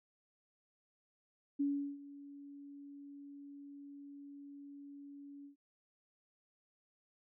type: tone with ADSR envelope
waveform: sine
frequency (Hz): 283.1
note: C#4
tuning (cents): +37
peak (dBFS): -30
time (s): 1.59-5.56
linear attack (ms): 15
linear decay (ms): 370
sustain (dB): -19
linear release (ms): 110
effects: none